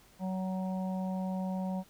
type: harmonic tone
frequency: 187.2 Hz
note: F#3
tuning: 20 cents sharp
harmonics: 1 / 3 / 4 / 5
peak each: -32 / -42 / -44 / -46 dBFS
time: 0.19-1.84 s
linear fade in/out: 50 ms
effects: pink hiss -61 dBFS RMS until 1.89 s